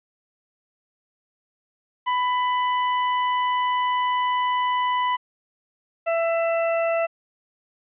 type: tone pair in turn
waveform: 40% pulse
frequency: 995 / 666.2 Hz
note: B5 / E5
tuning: +13 / +18 cents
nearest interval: perfect fifth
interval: 695 cents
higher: first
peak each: -19 dBFS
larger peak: neither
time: 2.06-5.17 / 6.06-7.07 s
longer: first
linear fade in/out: 20 ms
effects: resampled to 8000 Hz + 10-bit